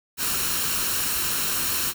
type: noise with comb filter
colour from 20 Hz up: white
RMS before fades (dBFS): -25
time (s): 0.17-1.94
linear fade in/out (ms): 50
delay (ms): 0.72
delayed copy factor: +0.5
effects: none